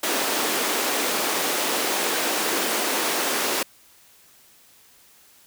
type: high-pass noise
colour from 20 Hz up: pink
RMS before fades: -24 dBFS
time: 0.03-3.63 s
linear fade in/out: 5 ms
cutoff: 280 Hz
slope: 24 dB/octave
effects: white hiss -54 dBFS RMS until 5.46 s